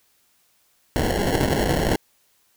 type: noise with sample-and-hold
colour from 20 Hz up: white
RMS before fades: -21 dBFS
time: 0.96-1.96 s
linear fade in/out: 0 ms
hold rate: 1225 Hz
effects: white hiss -63 dBFS RMS until 2.56 s